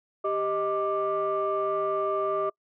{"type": "tone cluster", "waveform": "sine", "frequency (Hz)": [392.8, 625, 1180], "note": ["G4", "D#5", "D6"], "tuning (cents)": [4, 8, 8], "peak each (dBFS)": -28, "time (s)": [0.24, 2.5], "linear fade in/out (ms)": 10, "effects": ["noise-tail reverb RT60 0.1 s tail -26 dB re dry", "tanh soft clip ceiling -18 dBFS"]}